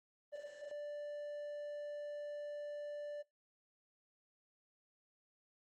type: tone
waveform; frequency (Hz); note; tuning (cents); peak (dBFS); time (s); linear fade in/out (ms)
triangle; 587.3; D5; 0; -40; 0.32-3.23; 20
effects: noise-tail reverb RT60 0.2 s tail -22 dB re dry + Opus 32 kbps